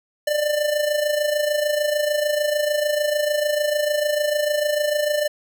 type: tone with amplitude modulation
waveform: square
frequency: 595 Hz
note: D5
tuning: 22 cents sharp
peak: -17 dBFS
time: 0.27-5.28 s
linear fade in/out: 5 ms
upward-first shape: sine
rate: 26.7 Hz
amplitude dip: 60%
effects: none